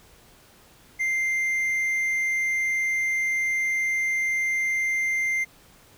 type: tone with hard clipping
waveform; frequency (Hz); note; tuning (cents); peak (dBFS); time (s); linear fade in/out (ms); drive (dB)
triangle; 2093; C7; 0; -23; 0.99-5.45; 20; 6
effects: pink hiss -54 dBFS RMS until 5.97 s